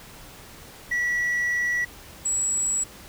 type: tone pair in turn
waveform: sine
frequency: 1942 / 7768 Hz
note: B6 / B8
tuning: -30 / -30 cents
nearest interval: 2 octaves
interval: 2400 cents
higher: second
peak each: -19 dBFS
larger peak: neither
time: 0.91-1.85 / 2.25-2.84 s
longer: first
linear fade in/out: 10 ms
effects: tanh soft clip ceiling -21 dBFS + pink hiss -45 dBFS RMS until 3.08 s